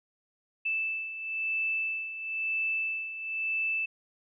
sine beating tone pair, 2637 / 2638 Hz, E7 / E7, 0 / +1 cents, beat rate 1 Hz, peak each -36 / -30 dBFS, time 0.65-3.86 s, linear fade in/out 10 ms, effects none

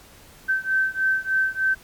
sine beating tone pair, 1545 / 1548.3 Hz, G6 / G6, -26 / -22 cents, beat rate 3.3 Hz, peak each -22 / -23 dBFS, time 0.48-1.75 s, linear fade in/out 20 ms, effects pink hiss -49 dBFS RMS until 1.83 s + MP3 96 kbps

